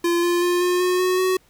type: tone with pitch steps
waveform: square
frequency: 343.9 / 348.5 / 353.2 / 357.9 / 362.7 / 367.5 / 372.4 Hz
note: F4 / F4 / F4 / F4 / F#4 / F#4 / F#4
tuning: -27 / -4 / +20 / +42 / -34 / -12 / +11 cents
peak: -18 dBFS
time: 0.04-1.37 s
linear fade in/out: 5 ms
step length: 190 ms
effects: pink hiss -58 dBFS RMS until 1.49 s